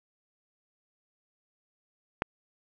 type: click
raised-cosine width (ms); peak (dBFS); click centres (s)
0.5; -11; 2.221
effects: none